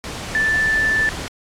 sine tone in noise, 1760 Hz, A6, in tune, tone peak -15 dBFS, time 0.35-1.09 s, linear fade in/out 0 ms, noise pink, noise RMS -29 dBFS, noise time 0.04-1.28 s, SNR +11 dB, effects low-pass 8000 Hz 12 dB/octave + AAC 64 kbps

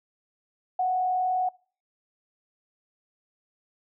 sine tone with frequency modulation, 737 Hz, F#5, 7 cents flat, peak -22 dBFS, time 0.79-1.49 s, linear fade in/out 5 ms, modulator 40.2 Hz, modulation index 0.35, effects noise-tail reverb RT60 0.4 s tail -24 dB re dry

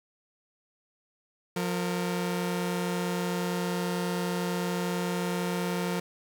sawtooth tone pair together, 177.4 / 461.2 Hz, F3 / A#4, +27 / -19 cents, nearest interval octave + perfect fourth, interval 1654 cents, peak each -25 / -30 dBFS, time 1.56-6 s, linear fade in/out 5 ms, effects none

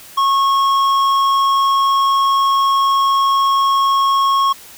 sine tone with tanh clipping, 1094 Hz, C#6, 23 cents flat, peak -13 dBFS, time 0.17-4.53 s, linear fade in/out 10 ms, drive 10 dB, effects white hiss -39 dBFS RMS until 4.77 s

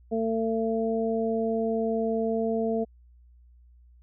harmonic tone, 224.9 Hz, A3, 38 cents sharp, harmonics 1 / 2 / 3, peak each -28 / -27 / -31 dBFS, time 0.11-2.85 s, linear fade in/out 20 ms, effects added 60 Hz sine -52 dBFS peak until 4.02 s

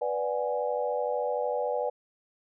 sine chord, G# half-diminished seventh, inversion first, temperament equal, 493.9 / 587.3 / 740 / 830.6 Hz, B4 / D5 / F#5 / G#5, 0 / 0 / 0 / 0 cents, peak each -30 / -31 / -36 / -34 dBFS, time 0.01-1.9 s, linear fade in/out 10 ms, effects none

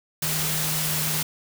sine tone in noise, 155.56 Hz, D#3, in tune, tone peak -30 dBFS, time 0.22-1.23 s, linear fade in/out 5 ms, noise white, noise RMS -26 dBFS, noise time 0.22-1.23 s, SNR -7 dB, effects none

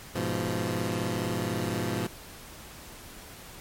15% pulse chord, F diminished, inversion first, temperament equal with one note detuned, 103.83 / 123.47 / 173.11 Hz, Ab2 / Cb3 / F3, 0 / 0 / -15 cents, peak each -26 dBFS, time 0.15-2.07 s, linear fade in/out 5 ms, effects pink hiss -46 dBFS RMS until 3.6 s + MP3 64 kbps

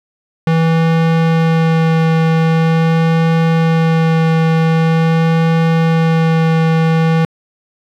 square tone with vibrato, 162.9 Hz, E3, 20 cents flat, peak -10 dBFS, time 0.47-7.25 s, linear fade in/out 2 ms, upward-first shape sine, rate 0.44 Hz, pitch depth 9 cents each way, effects low-pass 3000 Hz 12 dB/octave + 7-bit

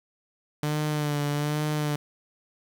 sawtooth tone with vibrato, 148.5 Hz, D3, 20 cents sharp, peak -21 dBFS, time 0.63-1.96 s, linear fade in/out 2 ms, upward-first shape sine, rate 1.2 Hz, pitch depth 38 cents each way, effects 8-bit

